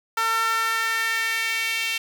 sawtooth tone with high-pass filter sweep, 451.5 Hz, A4, 45 cents sharp, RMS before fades -24 dBFS, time 0.17-1.98 s, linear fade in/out 5 ms, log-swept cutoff 1200 to 2600 Hz, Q 3.3, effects none

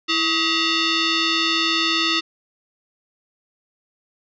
sine tone with frequency modulation, 470.1 Hz, A#4, 15 cents sharp, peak -17 dBFS, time 0.08-2.21 s, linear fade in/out 20 ms, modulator 799 Hz, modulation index 5.5, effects none

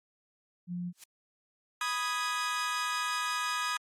sine tone, 176.7 Hz, F3, 21 cents sharp, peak -33 dBFS, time 0.67-0.93 s, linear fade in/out 50 ms
blue noise with exponential growth, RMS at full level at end -38 dBFS, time 0.92-1.04 s, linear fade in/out 5 ms, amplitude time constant 24 ms
sawtooth chord, G# minor, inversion first, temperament equal, 987.8 / 1244.5 / 1661.2 Hz, B5 / D#6 / G#6, 0 / 0 / 0 cents, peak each -33 / -29 / -32 dBFS, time 1.81-3.77 s, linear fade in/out 2 ms
effects low-pass 9000 Hz 12 dB/octave + Opus 48 kbps

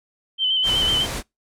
sine tone with vibrato, 3073 Hz, G7, 35 cents flat, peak -17 dBFS, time 0.38-1.07 s, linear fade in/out 50 ms, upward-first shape square, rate 8 Hz, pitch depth 30 cents each way
pink low-pass noise, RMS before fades -28 dBFS, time 0.63-1.23 s, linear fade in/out 50 ms, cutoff 11000 Hz, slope 24 dB/octave
effects noise-tail reverb RT60 0.2 s tail -26 dB re dry

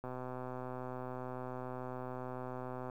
click train, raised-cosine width 1 ms, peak -29 dBFS, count 364, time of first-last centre 0.04-2.898 s, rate 127 Hz, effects 11-bit

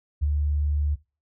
sine tone with ADSR envelope, 73.5 Hz, D2, 2 cents sharp, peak -18 dBFS, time 0.21-0.96 s, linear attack 24 ms, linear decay 13 ms, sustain -3 dB, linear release 24 ms, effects noise-tail reverb RT60 0.3 s tail -20 dB re dry

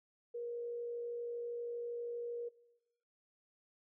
sine tone with frequency modulation, 474.9 Hz, A#4, 32 cents sharp, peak -39 dBFS, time 0.34-2.49 s, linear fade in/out 10 ms, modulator 52.6 Hz, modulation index 0.21, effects noise-tail reverb RT60 0.9 s tail -20 dB re dry

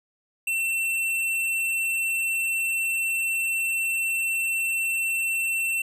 sine tone with hard clipping, 2696 Hz, E7, 38 cents sharp, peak -24 dBFS, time 0.47-5.82 s, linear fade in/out 5 ms, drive 18 dB, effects resampled to 32000 Hz

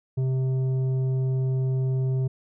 triangle tone with tanh clipping, 130.81 Hz, C3, in tune, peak -23 dBFS, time 0.17-2.28 s, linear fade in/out 10 ms, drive 12 dB, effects none

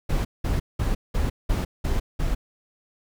brown noise bursts, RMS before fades -23 dBFS, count 7, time 0.09-2.35 s, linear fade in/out 10 ms, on 160 ms, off 190 ms, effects none

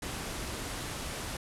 pink low-pass noise, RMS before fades -38 dBFS, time 0.02-1.37 s, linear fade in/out 5 ms, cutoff 12000 Hz, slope 48 dB/octave, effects none

